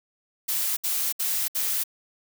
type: noise bursts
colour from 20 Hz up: blue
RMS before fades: -26 dBFS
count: 4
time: 0.48-1.838 s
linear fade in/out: 10 ms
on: 290 ms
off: 66 ms
effects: none